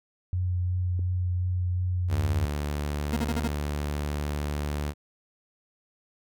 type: tone with vibrato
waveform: sine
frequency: 90.3 Hz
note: F#2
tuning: 42 cents flat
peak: -24 dBFS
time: 0.33-2.45 s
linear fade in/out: 0 ms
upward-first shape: sine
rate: 2.8 Hz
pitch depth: 13 cents each way
type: click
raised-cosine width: 3 ms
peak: -27 dBFS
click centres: 0.993 s
type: tone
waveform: sawtooth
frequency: 73.42 Hz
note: D2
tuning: in tune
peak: -24 dBFS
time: 2.08-4.94 s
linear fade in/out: 50 ms
type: tone bursts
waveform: 40% pulse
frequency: 233.1 Hz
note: A#3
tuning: in tune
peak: -25 dBFS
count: 5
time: 3.13-3.476 s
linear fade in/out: 0 ms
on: 34 ms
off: 44 ms
effects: none